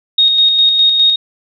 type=tone with tremolo; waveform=sine; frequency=3729 Hz; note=A#7; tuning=in tune; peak=-6 dBFS; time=0.18-1.16 s; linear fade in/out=5 ms; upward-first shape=square; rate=4.9 Hz; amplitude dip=35%; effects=none